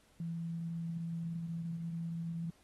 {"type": "tone", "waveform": "sine", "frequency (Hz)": 166.9, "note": "E3", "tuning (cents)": 22, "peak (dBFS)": -36, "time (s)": [0.2, 2.5], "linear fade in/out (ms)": 2, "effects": ["pink hiss -68 dBFS RMS until 2.63 s", "AAC 32 kbps"]}